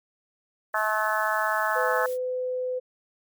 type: noise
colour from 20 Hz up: blue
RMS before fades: -44 dBFS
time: 0.73-2.18 s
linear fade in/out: 50 ms
type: harmonic tone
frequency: 215.4 Hz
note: A3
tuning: 37 cents flat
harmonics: 3 / 4 / 5 / 6 / 7 / 8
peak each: -30 / -30 / -30 / -30 / -30 / -30 dBFS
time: 0.74-2.06 s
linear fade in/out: 2 ms
type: tone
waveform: sine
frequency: 506 Hz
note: B4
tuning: 42 cents sharp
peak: -26 dBFS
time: 1.75-2.8 s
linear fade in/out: 20 ms
effects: none